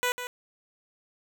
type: tone with echo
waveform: 10% pulse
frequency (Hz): 493.9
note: B4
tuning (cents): 0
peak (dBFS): -16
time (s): 0.03-0.12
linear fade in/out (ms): 0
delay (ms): 150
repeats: 1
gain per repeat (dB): -9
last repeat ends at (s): 0.27
effects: none